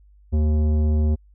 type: tone with tanh clipping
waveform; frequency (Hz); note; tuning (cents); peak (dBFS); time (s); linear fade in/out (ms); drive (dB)
sine; 76.3; D#2; -33; -18; 0.32-1.16; 20; 13
effects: added 50 Hz sine -49 dBFS peak until 1.34 s